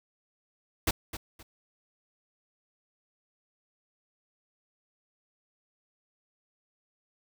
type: noise with echo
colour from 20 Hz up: pink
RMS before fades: -26 dBFS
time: 0.87-0.91 s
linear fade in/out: 5 ms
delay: 260 ms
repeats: 2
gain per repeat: -12 dB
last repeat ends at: 1.43 s
effects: none